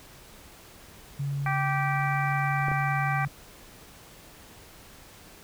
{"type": "tone with pitch glide", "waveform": "sine", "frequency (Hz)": [140.3, 141.77], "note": ["C#3", "C#3"], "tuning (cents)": [21, 39], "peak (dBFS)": -27, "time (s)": [1.19, 3.28], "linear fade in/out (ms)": 10, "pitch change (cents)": 18, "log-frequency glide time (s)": [1.37, 2.1]}
{"type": "harmonic tone", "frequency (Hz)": 389.3, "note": "G4", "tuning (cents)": -12, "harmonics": [2, 3, 4, 5, 6], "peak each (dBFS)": [-30, -32, -33, -34, -35], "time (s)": [1.46, 3.25], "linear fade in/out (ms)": 2}
{"type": "clicks", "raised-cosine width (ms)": 2, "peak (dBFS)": -22, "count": 2, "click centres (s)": [2.684, 2.716]}
{"effects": ["pink hiss -50 dBFS RMS until 5.43 s"]}